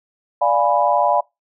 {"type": "chord", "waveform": "sine", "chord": "D diminished seventh", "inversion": "none", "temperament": "equal", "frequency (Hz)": [587.3, 698.5, 830.6, 987.8], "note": ["D5", "F5", "Ab5", "Cb6"], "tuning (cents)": [0, 0, 0, 0], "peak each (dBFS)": -19, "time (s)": [0.41, 1.21], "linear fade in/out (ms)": 10, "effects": ["noise-tail reverb RT60 0.2 s tail -24 dB re dry"]}